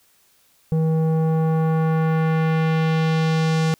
square tone with low-pass filter sweep, 160 Hz, D#3, 49 cents sharp, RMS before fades -19 dBFS, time 0.72-3.74 s, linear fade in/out 0 ms, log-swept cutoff 450 to 6900 Hz, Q 1, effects white hiss -59 dBFS RMS until 3.79 s

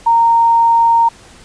sine tone, 925 Hz, A#5, 14 cents flat, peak -7 dBFS, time 0.06-1.09 s, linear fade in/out 10 ms, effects pink hiss -41 dBFS RMS until 1.44 s + resampled to 22050 Hz

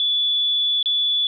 sine tone with dropouts, 3446 Hz, A7, 37 cents flat, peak -17 dBFS, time 0-1.27 s, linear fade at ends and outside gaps 1 ms, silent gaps 0.828-0.858 s, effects none

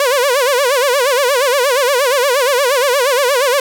sawtooth tone with vibrato, 528 Hz, C5, 16 cents sharp, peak -7 dBFS, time 0-3.6 s, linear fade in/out 2 ms, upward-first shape sine, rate 8.5 Hz, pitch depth 170 cents each way, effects none

